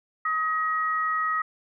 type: tone pair together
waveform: sine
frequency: 1265 / 1896.9 Hz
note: D#6 / A#6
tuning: +28 / +30 cents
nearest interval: perfect fifth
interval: 702 cents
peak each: -24 / -29 dBFS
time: 0.25-1.42 s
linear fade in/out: 5 ms
effects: none